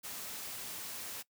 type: noise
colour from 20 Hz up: white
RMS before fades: -43 dBFS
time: 0.03-1.23 s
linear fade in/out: 20 ms
effects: noise-tail reverb RT60 0.1 s tail -20 dB re dry + high-pass 80 Hz 12 dB/octave